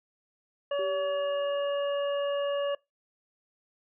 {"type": "harmonic tone", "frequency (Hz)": 568, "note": "C#5", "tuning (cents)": 42, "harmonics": [1, 2, 3, 5], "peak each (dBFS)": [-27, -38, -42, -41], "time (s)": [0.71, 2.75], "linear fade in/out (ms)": 5}
{"type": "tone with exponential decay", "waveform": "sine", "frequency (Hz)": 390, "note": "G4", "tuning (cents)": -9, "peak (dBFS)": -33, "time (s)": [0.79, 2.22], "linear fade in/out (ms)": 2, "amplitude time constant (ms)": 310}
{"effects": ["noise-tail reverb RT60 0.2 s tail -23 dB re dry"]}